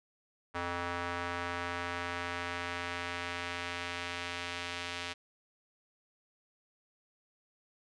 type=tone with band-pass filter sweep; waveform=square; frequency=87.31 Hz; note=F2; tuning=in tune; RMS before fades=-38 dBFS; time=0.54-5.14 s; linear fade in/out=20 ms; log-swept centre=1300 to 3000 Hz; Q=1.1; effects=resampled to 24000 Hz